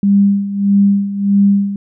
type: tone with tremolo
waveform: sine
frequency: 199.9 Hz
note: G3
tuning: 34 cents sharp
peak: -6 dBFS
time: 0.03-1.76 s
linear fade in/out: 2 ms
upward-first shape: sine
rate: 1.6 Hz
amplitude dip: 75%
effects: none